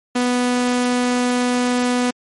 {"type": "tone", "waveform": "sawtooth", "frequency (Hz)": 246.9, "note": "B3", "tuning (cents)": 0, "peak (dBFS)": -12, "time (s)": [0.15, 2.11], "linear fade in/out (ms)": 10, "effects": ["MP3 48 kbps"]}